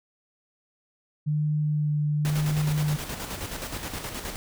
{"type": "tone with vibrato", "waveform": "sine", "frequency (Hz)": 150, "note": "D3", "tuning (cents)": 37, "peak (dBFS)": -22, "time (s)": [1.26, 2.97], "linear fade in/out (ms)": 20, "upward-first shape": "sine", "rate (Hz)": 0.96, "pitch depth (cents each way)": 13}
{"type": "noise with tremolo", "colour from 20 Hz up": "pink", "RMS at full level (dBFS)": -33, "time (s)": [2.25, 4.36], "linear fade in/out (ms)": 0, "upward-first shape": "square", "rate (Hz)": 9.5, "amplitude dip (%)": 45}
{"effects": []}